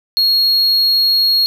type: tone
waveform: triangle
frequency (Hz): 4298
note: C8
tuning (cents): +46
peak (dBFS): -9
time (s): 0.17-1.46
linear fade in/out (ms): 0
effects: 8-bit